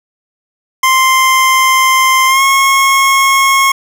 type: tone with pitch glide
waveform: 25% pulse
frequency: 1046.5 to 1087.8 Hz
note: C6 to C#6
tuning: 0 to -33 cents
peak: -3 dBFS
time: 0.83-3.72 s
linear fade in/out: 5 ms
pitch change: +67 cents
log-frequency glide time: 2.27-2.42 s
effects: none